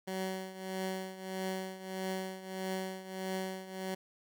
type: tone with tremolo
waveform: 15% pulse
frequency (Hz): 188.7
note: F#3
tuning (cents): +34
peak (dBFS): -27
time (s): 0.07-3.95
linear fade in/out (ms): 10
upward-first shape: triangle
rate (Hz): 1.6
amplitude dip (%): 80
effects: none